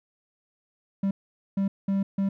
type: tone bursts at uneven times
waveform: triangle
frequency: 196 Hz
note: G3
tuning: in tune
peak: -20 dBFS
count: 4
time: 1.03-1.11 / 1.57-1.68 / 1.88-2.03 / 2.18-2.29 s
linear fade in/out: 5 ms
effects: none